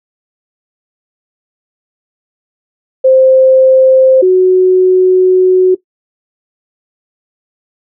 sine tone pair in turn, 523.3 / 370 Hz, C5 / F#4, 0 / 0 cents, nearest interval tritone, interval 600 cents, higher first, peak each -3 dBFS, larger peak neither, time 3.04-4.22 / 4.22-5.75 s, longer second, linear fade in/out 10 ms, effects noise-tail reverb RT60 0.1 s tail -17 dB re dry

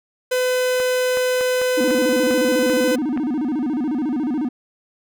45% pulse tone, 505 Hz, B4, 39 cents sharp, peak -17 dBFS, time 0.31-2.96 s, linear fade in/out 10 ms
clicks, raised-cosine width 0.5 ms, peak -15 dBFS, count 8, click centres 0.801 / 1.172 / 1.41 / 1.616 / 1.907 / 2.31 / 2.699 / 3.175 s
triangle tone with vibrato, 275.2 Hz, C#4, 12 cents flat, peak -17 dBFS, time 1.77-4.49 s, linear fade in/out 10 ms, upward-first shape square, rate 14 Hz, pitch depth 200 cents each way
effects none

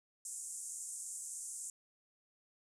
pink band-pass noise, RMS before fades -45 dBFS, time 0.25-1.7 s, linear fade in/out 2 ms, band 7000 to 9500 Hz, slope 48 dB/octave, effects none

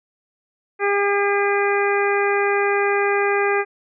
harmonic tone, 403.4 Hz, G4, 50 cents sharp, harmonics 1 / 2 / 3 / 4 / 5 / 6, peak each -19 / -24 / -26 / -25 / -26 / -28 dBFS, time 0.79-3.65 s, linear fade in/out 50 ms, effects none

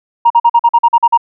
sine tone bursts, 939 Hz, A#5, 12 cents sharp, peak -3 dBFS, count 10, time 0.25-1.176 s, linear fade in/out 10 ms, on 53 ms, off 44 ms, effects tanh soft clip ceiling 0 dBFS

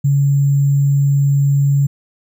sine tone with sample-and-hold, 140.6 Hz, C#3, 25 cents sharp, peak -10 dBFS, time 0.04-1.87 s, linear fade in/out 10 ms, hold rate 7350 Hz, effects none

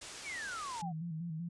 white low-pass noise, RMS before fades -48 dBFS, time 0.01-0.82 s, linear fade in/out 10 ms, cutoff 8400 Hz, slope 24 dB/octave
sine exponential sweep, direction down, 2433 to 698.5 Hz, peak -39 dBFS, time 0.23-0.93 s, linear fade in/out 50 ms
sine tone with vibrato, 164.81 Hz, E3, in tune, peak -37 dBFS, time 0.82-1.49 s, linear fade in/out 10 ms, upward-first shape square, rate 5.2 Hz, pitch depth 69 cents each way
effects resampled to 24000 Hz

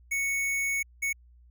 square tone bursts at uneven times, 2217 Hz, C#7, in tune, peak -27 dBFS, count 2, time 0.11-0.83 / 1.02-1.13 s, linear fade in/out 10 ms, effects added 60 Hz sine -53 dBFS peak until 1.5 s

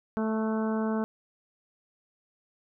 harmonic tone with a mistuned harmonic, 219.7 Hz, A3, 2 cents flat, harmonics 1 / 2 / 3 / 4 / 5 / 6 / 7, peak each -27 / -33 / -37 / -39 / -41 / -43 / -44 dBFS, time 0.17-1.04 s, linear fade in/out 0 ms, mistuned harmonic 7, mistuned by -20 cents, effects none

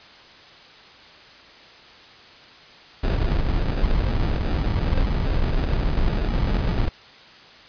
brown noise with sample-and-hold, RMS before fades -21 dBFS, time 3.03-6.89 s, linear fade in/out 10 ms, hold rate 1050 Hz, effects white hiss -46 dBFS RMS until 7.68 s + resampled to 11025 Hz

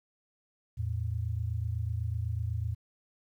sine tone pair together, 83.68 / 111.7 Hz, E2 / A2, +27 / +27 cents, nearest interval perfect fourth, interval 500 cents, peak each -33 / -32 dBFS, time 0.77-2.75 s, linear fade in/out 20 ms, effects 11-bit

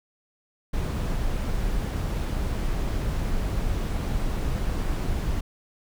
brown noise, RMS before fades -26 dBFS, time 0.73-5.41 s, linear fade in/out 10 ms, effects none

